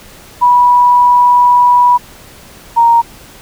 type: tone pair in turn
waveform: sine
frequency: 978 / 932 Hz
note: B5 / A#5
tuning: -17 / -1 cents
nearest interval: minor second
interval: 84 cents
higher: first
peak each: -4 dBFS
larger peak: neither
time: 0.41-1.98 / 2.76-3.02 s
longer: first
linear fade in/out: 20 ms
effects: pink hiss -37 dBFS RMS until 3.41 s